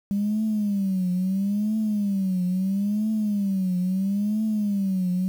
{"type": "tone with vibrato", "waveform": "sine", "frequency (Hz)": 198.4, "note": "G3", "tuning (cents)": 21, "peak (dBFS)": -20, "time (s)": [0.11, 5.28], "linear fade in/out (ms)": 0, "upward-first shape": "triangle", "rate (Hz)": 0.75, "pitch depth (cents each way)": 180, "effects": ["tanh soft clip ceiling -17 dBFS", "8-bit"]}